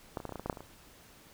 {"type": "clicks", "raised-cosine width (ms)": 1, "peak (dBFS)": [-20, -28, -23, -27, -25, -25, -26, -21, -15, -28, -29, -30], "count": 12, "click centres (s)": [0.172, 0.202, 0.253, 0.293, 0.323, 0.357, 0.396, 0.46, 0.498, 0.528, 0.572, 0.606], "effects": ["pink hiss -57 dBFS RMS until 1.33 s"]}